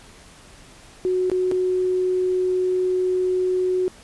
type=tone with dropouts; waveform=sine; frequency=368 Hz; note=F#4; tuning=9 cents flat; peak=-18 dBFS; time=1.05-3.88 s; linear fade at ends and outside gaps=0 ms; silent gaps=1.299-1.316 / 1.514-1.52 s; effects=pink hiss -47 dBFS RMS until 4.03 s + resampled to 24000 Hz